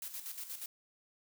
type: noise with tremolo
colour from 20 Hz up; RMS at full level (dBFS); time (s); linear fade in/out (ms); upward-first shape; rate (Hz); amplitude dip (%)
blue; -42; 0.02-0.66; 2; square; 8.4; 60
effects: none